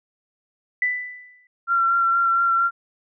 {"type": "tone with exponential decay", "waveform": "sine", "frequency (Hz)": 1988, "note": "B6", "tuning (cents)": 11, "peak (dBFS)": -16, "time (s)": [0.82, 1.47], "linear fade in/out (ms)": 2, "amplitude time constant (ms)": 140}
{"type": "tone with vibrato", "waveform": "sine", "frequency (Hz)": 1367, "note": "F6", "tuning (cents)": -37, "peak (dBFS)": -16, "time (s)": [1.67, 2.71], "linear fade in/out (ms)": 50, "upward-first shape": "sine", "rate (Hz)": 4.3, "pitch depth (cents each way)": 17}
{"effects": []}